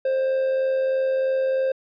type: tone with amplitude modulation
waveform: triangle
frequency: 528 Hz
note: C5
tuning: 16 cents sharp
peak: -16 dBFS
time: 0.05-1.72 s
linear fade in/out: 5 ms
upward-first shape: sine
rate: 83.1 Hz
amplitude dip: 30%
effects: resampled to 11025 Hz